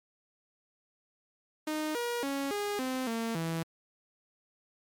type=tone with pitch steps; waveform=sawtooth; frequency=308.1 / 477.7 / 276.8 / 410.5 / 258.5 / 228.2 / 164.3 Hz; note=D#4 / A#4 / C#4 / G#4 / C4 / A#3 / E3; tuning=-17 / +42 / -2 / -20 / -21 / -37 / -5 cents; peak=-27 dBFS; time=1.67-3.63 s; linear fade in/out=5 ms; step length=280 ms; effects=MP3 96 kbps

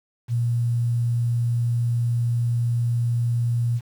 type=tone with quantisation; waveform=sine; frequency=118.7 Hz; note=A#2; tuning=32 cents sharp; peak=-19 dBFS; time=0.28-3.81 s; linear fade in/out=50 ms; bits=8; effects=none

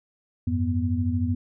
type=tone cluster; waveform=sine; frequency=89.5 / 102.6 / 244.8 Hz; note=F2 / G#2 / B3; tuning=+43 / -21 / -15 cents; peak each=-25 / -28 / -26 dBFS; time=0.47-1.35 s; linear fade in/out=5 ms; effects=none

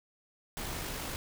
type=noise with amplitude modulation; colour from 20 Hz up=pink; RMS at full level=-37 dBFS; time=0.57-1.16 s; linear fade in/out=0 ms; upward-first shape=sine; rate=51.8 Hz; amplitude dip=25%; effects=none

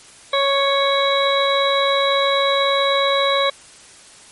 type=harmonic tone; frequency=554.4 Hz; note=C#5; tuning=in tune; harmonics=1 / 2 / 3 / 4 / 6 / 7; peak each=-18 / -20 / -28 / -25 / -29 / -21 dBFS; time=0.33-3.5 s; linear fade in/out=5 ms; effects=white hiss -44 dBFS RMS until 4.31 s + MP3 48 kbps

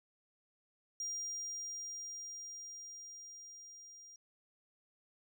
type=tone with level ramp; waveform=triangle; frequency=5700 Hz; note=F8; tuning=34 cents sharp; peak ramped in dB=-36 to -52 dBFS; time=1-4.16 s; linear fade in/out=2 ms; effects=none

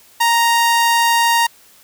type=tone; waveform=sawtooth; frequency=932.3 Hz; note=A#5; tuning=in tune; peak=-8 dBFS; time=0.2-1.47 s; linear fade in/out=10 ms; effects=white hiss -48 dBFS RMS until 1.83 s

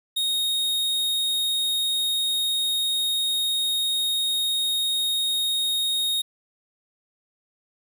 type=tone; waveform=45% pulse; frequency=3729 Hz; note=A#7; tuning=in tune; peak=-22 dBFS; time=0.16-6.22 s; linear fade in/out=10 ms; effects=9-bit

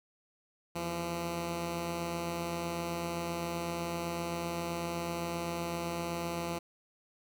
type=tone pair together; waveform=10% pulse; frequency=81.4 / 170.6 Hz; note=E2 / F3; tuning=-21 / -40 cents; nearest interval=octave + minor second; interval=1281 cents; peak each=-36 / -26 dBFS; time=0.75-6.59 s; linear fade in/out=10 ms; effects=none

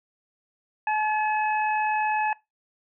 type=harmonic tone; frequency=856 Hz; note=A5; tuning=48 cents flat; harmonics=1 / 2 / 3; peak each=-23 / -29 / -33 dBFS; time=0.87-2.33 s; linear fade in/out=2 ms; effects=noise-tail reverb RT60 0.2 s tail -21 dB re dry

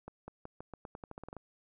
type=accelerating click train; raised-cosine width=1 ms; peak=-30 dBFS; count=14; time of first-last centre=0.08-1.367 s; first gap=200 ms; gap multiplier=0.87; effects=none

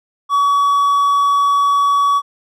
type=tone; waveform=triangle; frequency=1133 Hz; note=C#6; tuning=37 cents sharp; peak=-9 dBFS; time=0.29-2.22 s; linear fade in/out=50 ms; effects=none

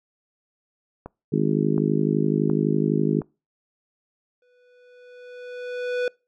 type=click train; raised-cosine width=1 ms; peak=-21 dBFS; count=4; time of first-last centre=1.06-3.218 s; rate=1.39 Hz
type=harmonic tone; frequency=51.91 Hz; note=G#1; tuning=in tune; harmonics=3 / 4 / 5 / 6 / 7 / 8; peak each=-24 / -25 / -26 / -27 / -27 / -28 dBFS; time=1.32-3.21 s; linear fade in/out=10 ms
type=tone with exponential growth; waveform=square; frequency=493.9 Hz; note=B4; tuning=in tune; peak=-21 dBFS; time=4.42-6.08 s; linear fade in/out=2 ms; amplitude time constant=360 ms
effects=noise-tail reverb RT60 0.3 s tail -26 dB re dry + low-pass 3000 Hz 12 dB/octave

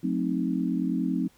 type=chord; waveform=sine; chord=F# diminished seventh; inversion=none; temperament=equal with one note detuned; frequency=182.13 / 220 / 261.6 / 311.1 Hz; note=F#3 / A3 / C4 / Eb4; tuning=-27 / 0 / 0 / 0 cents; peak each=-29 / -32 / -28 / -31 dBFS; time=0.03-1.28 s; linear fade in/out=10 ms; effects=pink hiss -61 dBFS RMS until 1.37 s

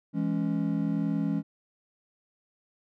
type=chord; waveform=triangle; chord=C# minor; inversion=first; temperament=just; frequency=166.31 / 207.9 / 277.2 Hz; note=E3 / G#3 / C#4; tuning=+16 / +2 / 0 cents; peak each=-28 dBFS; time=0.13-1.43 s; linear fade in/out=50 ms; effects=none

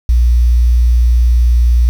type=tone with quantisation; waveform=sine; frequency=59.6 Hz; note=A#1; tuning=39 cents sharp; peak=-6 dBFS; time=0.09-1.89 s; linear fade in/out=0 ms; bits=6; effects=none

